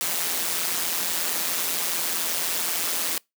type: noise with amplitude modulation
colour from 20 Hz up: white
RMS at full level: -23 dBFS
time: 0.01-3.18 s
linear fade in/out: 0 ms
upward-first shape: sine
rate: 170 Hz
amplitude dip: 70%
effects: noise-tail reverb RT60 0.2 s tail -26 dB re dry + high-pass 200 Hz 12 dB/octave